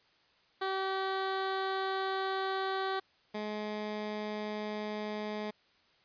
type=tone pair in turn; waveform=15% pulse; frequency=383.4 / 211.6 Hz; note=G4 / G#3; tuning=-38 / +33 cents; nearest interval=minor seventh; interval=1029 cents; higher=first; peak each=-25 / -29 dBFS; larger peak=first; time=0.61-3 / 3.34-5.51 s; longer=first; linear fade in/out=10 ms; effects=white hiss -67 dBFS RMS until 6.04 s + resampled to 11025 Hz